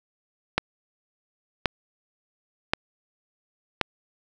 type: click train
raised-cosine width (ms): 0.3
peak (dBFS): -4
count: 4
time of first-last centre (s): 0.58-3.813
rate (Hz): 0.928
effects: none